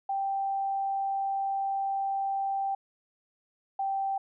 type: tone pair in turn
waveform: sine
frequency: 784 / 781.1 Hz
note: G5 / G5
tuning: 0 / -6 cents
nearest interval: unison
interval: 6 cents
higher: first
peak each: -27 dBFS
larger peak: neither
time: 0.09-2.75 / 3.79-4.18 s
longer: first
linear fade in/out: 5 ms
effects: none